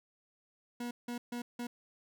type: tone bursts at uneven times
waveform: 40% pulse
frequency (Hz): 240.9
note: B3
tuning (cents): -43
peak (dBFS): -36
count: 4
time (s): 0.8-0.91 / 1.08-1.18 / 1.32-1.42 / 1.59-1.67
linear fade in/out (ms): 5
effects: none